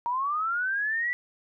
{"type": "linear sweep", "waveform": "sine", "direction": "up", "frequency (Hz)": [932.3, 1975.5], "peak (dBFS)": -25, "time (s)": [0.06, 1.13], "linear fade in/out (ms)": 0, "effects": []}